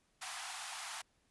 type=high-pass noise; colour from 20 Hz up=pink; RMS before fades=-44 dBFS; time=0.21-1.02 s; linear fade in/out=10 ms; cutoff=690 Hz; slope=96 dB/octave; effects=pink hiss -75 dBFS RMS until 1.3 s + resampled to 24000 Hz